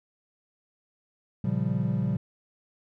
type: chord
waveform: triangle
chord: G half-diminished seventh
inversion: first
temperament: equal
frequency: 116.54 / 138.59 / 174.61 / 196 Hz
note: Bb2 / Db3 / F3 / G3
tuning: 0 / 0 / 0 / 0 cents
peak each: -28 dBFS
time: 1.44-2.17 s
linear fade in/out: 5 ms
effects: none